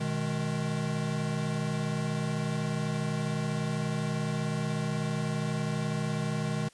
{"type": "chord", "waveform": "square", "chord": "G# minor", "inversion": "first", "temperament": "equal with one note detuned", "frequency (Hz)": [123.47, 155.56, 211.3], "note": ["B2", "D#3", "G#3"], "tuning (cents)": [0, 0, 30], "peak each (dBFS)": [-36, -32, -35], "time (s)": [0, 6.69], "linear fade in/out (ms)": 10, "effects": ["white hiss -60 dBFS RMS until 6.73 s", "resampled to 22050 Hz"]}